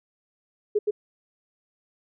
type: tone with echo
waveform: sine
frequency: 418.2 Hz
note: G#4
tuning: 12 cents sharp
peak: -18 dBFS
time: 0.75-0.79 s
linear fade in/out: 10 ms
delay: 120 ms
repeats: 1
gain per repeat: -2 dB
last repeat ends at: 0.91 s
effects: none